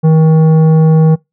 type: tone with tanh clipping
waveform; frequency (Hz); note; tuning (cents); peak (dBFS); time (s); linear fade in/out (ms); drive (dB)
triangle; 158.8; D#3; +36; -6; 0.03-1.16; 20; 15
effects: noise-tail reverb RT60 0.2 s tail -25 dB re dry